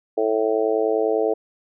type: harmonic tone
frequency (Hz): 110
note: A2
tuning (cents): 0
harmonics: 3 / 4 / 5 / 6 / 7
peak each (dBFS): -27 / -20 / -26 / -25 / -30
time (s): 0.17-1.34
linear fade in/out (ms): 10
effects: none

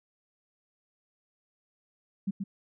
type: tone with echo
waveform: sine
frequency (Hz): 196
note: G3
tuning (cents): 0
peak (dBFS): -26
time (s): 2.27-2.31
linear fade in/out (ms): 10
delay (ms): 130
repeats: 1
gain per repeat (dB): -4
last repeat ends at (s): 2.44
effects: none

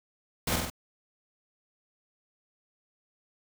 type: noise with echo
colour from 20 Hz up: pink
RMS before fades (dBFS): -29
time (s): 0.47-0.56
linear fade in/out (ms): 5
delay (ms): 47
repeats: 3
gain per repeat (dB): -3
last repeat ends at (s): 0.701
effects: none

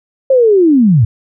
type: linear sweep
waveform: sine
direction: down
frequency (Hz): 544 to 98.4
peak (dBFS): -5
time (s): 0.3-1.05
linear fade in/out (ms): 5
effects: none

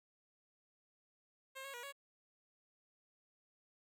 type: tone with pitch steps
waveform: 10% pulse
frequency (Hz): 533 / 549 / 481.2 / 558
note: C5 / C#5 / B4 / C#5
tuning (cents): +32 / -17 / -45 / +11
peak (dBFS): -38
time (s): 1.55-1.926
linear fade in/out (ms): 20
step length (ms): 94
effects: none

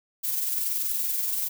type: noise with amplitude modulation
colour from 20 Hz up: violet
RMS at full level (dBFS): -26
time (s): 0.23-1.49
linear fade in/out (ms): 20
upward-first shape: sine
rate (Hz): 21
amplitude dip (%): 35
effects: none

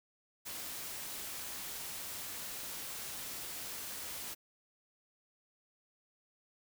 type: noise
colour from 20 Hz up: white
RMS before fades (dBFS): -43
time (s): 0.45-4.35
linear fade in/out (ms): 20
effects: none

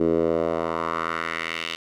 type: tone with band-pass filter sweep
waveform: 10% pulse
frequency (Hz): 82.41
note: E2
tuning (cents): 0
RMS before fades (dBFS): -25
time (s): 0-1.76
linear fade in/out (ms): 5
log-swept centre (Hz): 360 to 3100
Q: 2.2
effects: none

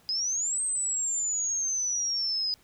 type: exponential two-way sweep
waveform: sine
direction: up then down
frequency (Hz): 4973 to 8372 to 4973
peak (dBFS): -26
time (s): 0.09-2.54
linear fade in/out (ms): 0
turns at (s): 0.62
effects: pink hiss -61 dBFS RMS until 2.63 s

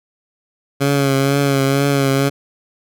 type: tone with vibrato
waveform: 15% pulse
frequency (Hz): 138.59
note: C#3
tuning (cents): 0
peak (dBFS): -7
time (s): 0.8-2.3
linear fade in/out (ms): 20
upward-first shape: triangle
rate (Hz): 2.1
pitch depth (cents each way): 42
effects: none

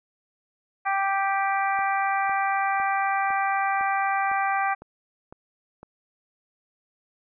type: harmonic tone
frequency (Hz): 392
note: G4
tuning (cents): 0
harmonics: 2 / 3 / 4 / 5 / 6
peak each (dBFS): -24 / -28 / -30 / -32 / -34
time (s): 0.85-4.75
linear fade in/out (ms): 20
type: click train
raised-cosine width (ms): 1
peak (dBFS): -28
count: 9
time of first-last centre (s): 1.79-5.83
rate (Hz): 1.98
effects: none

